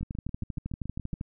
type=two click trains; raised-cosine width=5 ms; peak=-21 / -24 dBFS; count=16 / 9; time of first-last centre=0.03-1.211 / 0.01-1.138 s; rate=12.7 / 7.09 Hz; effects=none